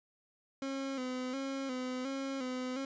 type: tone with vibrato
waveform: 30% pulse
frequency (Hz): 262.5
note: C4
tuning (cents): +6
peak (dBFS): -33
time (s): 0.62-2.85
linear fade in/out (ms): 2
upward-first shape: square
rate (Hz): 1.4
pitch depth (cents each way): 56
effects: resampled to 16000 Hz + 11-bit